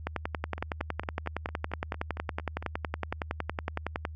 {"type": "two click trains", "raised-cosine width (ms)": 0.5, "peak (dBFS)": [-15, -24], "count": [44, 10], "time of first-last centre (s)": [[0.07, 4.051], [0.58, 2.625]], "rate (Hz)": [10.8, 4.4], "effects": ["added 78 Hz sine -39 dBFS peak until 4.15 s"]}